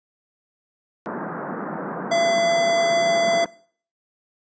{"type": "band-pass noise", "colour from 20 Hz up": "pink", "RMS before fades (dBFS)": -30, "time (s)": [1.06, 3.46], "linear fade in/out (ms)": 0, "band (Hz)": [160, 1600], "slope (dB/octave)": 48}
{"type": "tone", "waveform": "square", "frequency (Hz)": 676, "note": "E5", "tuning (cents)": 43, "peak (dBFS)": -18, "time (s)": [2.11, 3.45], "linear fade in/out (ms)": 10}
{"effects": ["noise-tail reverb RT60 0.5 s tail -21 dB re dry", "resampled to 16000 Hz"]}